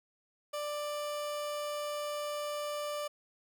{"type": "tone", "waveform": "30% pulse", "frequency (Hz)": 590, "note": "D5", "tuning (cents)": 8, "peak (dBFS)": -32, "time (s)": [0.53, 3.08], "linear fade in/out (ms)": 10, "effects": []}